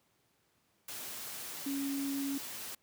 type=tone in noise; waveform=sine; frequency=277.2 Hz; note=C#4; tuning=in tune; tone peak=-33 dBFS; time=1.66-2.38 s; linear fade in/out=5 ms; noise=white; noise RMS=-43 dBFS; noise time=0.88-2.75 s; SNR=+7 dB; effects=pink hiss -73 dBFS RMS until 2.82 s + high-pass 100 Hz 12 dB/octave